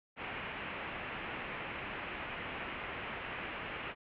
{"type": "low-pass noise", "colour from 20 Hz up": "white", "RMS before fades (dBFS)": -42, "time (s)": [0.16, 3.95], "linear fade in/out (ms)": 50, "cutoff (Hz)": 2800, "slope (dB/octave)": 48, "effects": []}